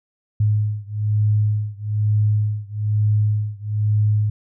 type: beating tone pair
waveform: sine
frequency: 105.2 / 106.3 Hz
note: G#2 / G#2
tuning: +23 / +41 cents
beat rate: 1.1 Hz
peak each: -19 / -20 dBFS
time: 0.4-4.3 s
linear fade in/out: 5 ms
effects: none